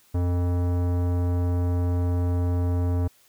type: tone with tanh clipping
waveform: sine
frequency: 88.3 Hz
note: F2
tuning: 20 cents sharp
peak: -23 dBFS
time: 0.14-3.08 s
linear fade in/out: 10 ms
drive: 18 dB
effects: white hiss -59 dBFS RMS until 3.28 s